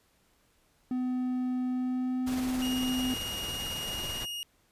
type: tone with pitch glide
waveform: triangle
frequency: 252.4 to 254.9 Hz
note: B3 to C4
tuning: +38 to -45 cents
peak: -26 dBFS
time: 0.91-3.14 s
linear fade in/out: 2 ms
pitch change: +17 cents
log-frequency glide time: 1.67-2.25 s
type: noise with tremolo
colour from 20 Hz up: pink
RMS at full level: -38 dBFS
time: 2.26-4.26 s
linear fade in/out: 20 ms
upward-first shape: sine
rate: 18 Hz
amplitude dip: 30%
type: tone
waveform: 40% pulse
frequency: 2860 Hz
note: F7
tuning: 41 cents sharp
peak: -34 dBFS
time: 2.62-4.43 s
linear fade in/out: 0 ms
effects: pink hiss -68 dBFS RMS until 4.71 s + resampled to 32000 Hz